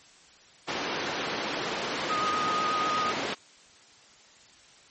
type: band-pass noise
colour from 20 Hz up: pink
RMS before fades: -32 dBFS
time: 0.67-3.35 s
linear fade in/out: 20 ms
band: 280 to 4500 Hz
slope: 12 dB/octave
type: tone with vibrato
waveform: sine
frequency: 1244.5 Hz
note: D#6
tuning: in tune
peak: -26 dBFS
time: 2.09-3.12 s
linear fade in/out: 20 ms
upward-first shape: sine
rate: 8.1 Hz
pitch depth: 21 cents each way
effects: white hiss -55 dBFS RMS until 4.9 s + MP3 32 kbps